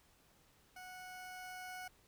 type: tone with level ramp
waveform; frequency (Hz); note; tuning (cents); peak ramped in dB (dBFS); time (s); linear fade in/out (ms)
20% pulse; 736; F#5; -9; -45 to -40; 0.76-1.88; 5
effects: pink hiss -69 dBFS RMS until 2.07 s